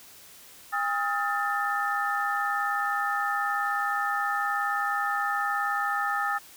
sine tone cluster, 809 / 1267 / 1386 / 1777 Hz, G#5 / D#6 / F6 / A6, -46 / +31 / -14 / +17 cents, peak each -30 / -29 / -35 / -30 dBFS, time 0.72-6.39 s, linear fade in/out 20 ms, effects white hiss -50 dBFS RMS until 6.56 s

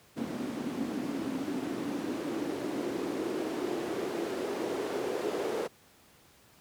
white noise with band-pass filter sweep, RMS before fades -34 dBFS, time 0.16-5.68 s, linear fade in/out 20 ms, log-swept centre 240 to 430 Hz, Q 3.9, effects pink hiss -60 dBFS RMS until 6.6 s + high-pass 80 Hz 12 dB/octave

